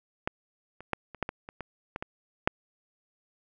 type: clicks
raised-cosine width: 0.5 ms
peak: -13 / -29 / -12 / -28 / -13 / -18 / -26 / -22 / -19 / -19 / -6 dBFS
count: 11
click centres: 0.275 / 0.806 / 0.933 / 1.147 / 1.227 / 1.291 / 1.489 / 1.607 / 1.961 / 2.025 / 2.475 s
effects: none